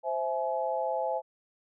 sine chord, C augmented, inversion none, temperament equal with one note detuned, 523.3 / 659.3 / 847.1 Hz, C5 / E5 / G#5, 0 / 0 / +34 cents, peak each -32 dBFS, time 0.03-1.22 s, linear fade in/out 50 ms, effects none

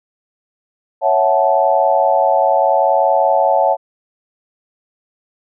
sine chord, F# minor seventh, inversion second, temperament equal with one note detuned, 554.4 / 659.3 / 740 / 870.4 Hz, C#5 / E5 / F#5 / A5, 0 / 0 / 0 / -19 cents, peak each -16 dBFS, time 1.01-3.77 s, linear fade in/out 50 ms, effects none

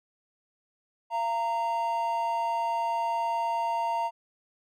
triangle tone pair together, 684 / 924.7 Hz, F5 / A#5, -36 / -14 cents, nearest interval perfect fourth, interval 522 cents, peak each -30 / -25 dBFS, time 1.1-4.11 s, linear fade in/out 50 ms, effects none

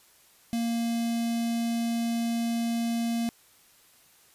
square tone with notch filter, 232.3 Hz, A#3, 6 cents flat, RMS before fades -28 dBFS, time 0.53-3.29 s, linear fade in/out 0 ms, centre 1300 Hz, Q 0.74, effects white hiss -59 dBFS RMS until 4.34 s + resampled to 32000 Hz

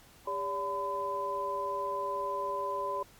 sine tone cluster, 399.7 / 571 / 1010 Hz, G4 / D5 / B5, +34 / -49 / +39 cents, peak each -39 / -37 / -33 dBFS, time 0.27-3.03 s, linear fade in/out 5 ms, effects pink hiss -58 dBFS RMS until 3.19 s + Opus 48 kbps

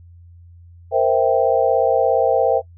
sine chord, C dominant seventh, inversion third, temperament equal, 466.2 / 523.3 / 659.3 / 784 Hz, Bb4 / C5 / E5 / G5, 0 / 0 / 0 / 0 cents, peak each -19 / -18 / -18 / -20 dBFS, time 0.91-2.62 s, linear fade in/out 50 ms, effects noise-tail reverb RT60 0.1 s tail -21 dB re dry + added 86 Hz sine -41 dBFS peak until 2.77 s

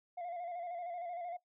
sine tone with vibrato, 698.5 Hz, F5, in tune, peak -37 dBFS, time 0.17-1.37 s, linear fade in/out 10 ms, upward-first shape square, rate 13 Hz, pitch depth 46 cents each way, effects noise-tail reverb RT60 0.1 s tail -17 dB re dry + tanh soft clip ceiling -38 dBFS

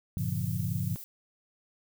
sine chord, G half-diminished seventh, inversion none, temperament equal with one note detuned, 98 / 116.54 / 141.99 / 174.61 Hz, G2 / Bb2 / Db3 / F3, 0 / 0 / +42 / 0 cents, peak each -34 dBFS, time 0.17-0.96 s, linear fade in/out 0 ms
violet noise, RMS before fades -44 dBFS, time 0.18-1.04 s, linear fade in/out 0 ms
effects none

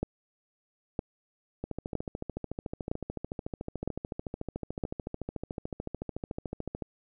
two click trains, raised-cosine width 2 ms, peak -21 / -16 dBFS, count 72 / 6, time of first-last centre 1.64-6.822 / 0.03-4.838 s, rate 13.7 / 1.04 Hz, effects none

